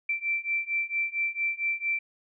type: beating tone pair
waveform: sine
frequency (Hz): 2340 / 2344.4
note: D7 / D7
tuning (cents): -7 / -4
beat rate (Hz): 4.4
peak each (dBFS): -30 / -29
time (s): 0.09-1.99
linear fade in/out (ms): 5
effects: none